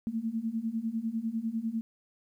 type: beating tone pair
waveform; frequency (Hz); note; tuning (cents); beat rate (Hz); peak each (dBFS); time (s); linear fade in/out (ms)
sine; 220 / 230; A3 / A#3; 0 / -23; 10; -34 / -32; 0.07-1.81; 0
effects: 11-bit